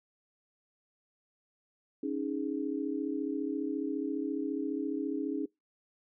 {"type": "chord", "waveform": "sine", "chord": "C# suspended second", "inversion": "none", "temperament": "just", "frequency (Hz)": [277.2, 311.8, 415.8], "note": ["C#4", "D#4", "G#4"], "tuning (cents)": [0, 4, 2], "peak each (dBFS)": [-34, -35, -38], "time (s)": [2.03, 5.46], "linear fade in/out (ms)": 5, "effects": ["noise-tail reverb RT60 0.2 s tail -25 dB re dry"]}